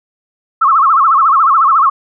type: tone with vibrato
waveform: sine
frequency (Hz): 1200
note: D6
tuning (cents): +37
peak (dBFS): -6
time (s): 0.61-1.9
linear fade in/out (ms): 10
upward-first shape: sine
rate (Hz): 14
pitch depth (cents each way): 200
effects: none